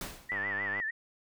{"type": "noise with exponential decay", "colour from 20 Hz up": "pink", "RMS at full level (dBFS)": -36, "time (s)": [0.01, 0.45], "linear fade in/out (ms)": 2, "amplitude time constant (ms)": 94}
{"type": "tone with vibrato", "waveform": "sine", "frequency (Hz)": 1864.7, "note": "A#6", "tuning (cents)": 0, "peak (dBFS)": -31, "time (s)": [0.29, 0.91], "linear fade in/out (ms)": 10, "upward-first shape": "sine", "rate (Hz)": 6.6, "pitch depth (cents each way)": 120}
{"type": "click train", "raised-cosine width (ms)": 0.5, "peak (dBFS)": -24, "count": 49, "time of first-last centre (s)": [0.32, 0.8], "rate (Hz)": 100}
{"effects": []}